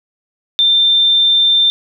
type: tone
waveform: sine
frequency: 3580 Hz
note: A7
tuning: 29 cents sharp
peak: -8 dBFS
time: 0.59-1.7 s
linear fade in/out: 0 ms
effects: none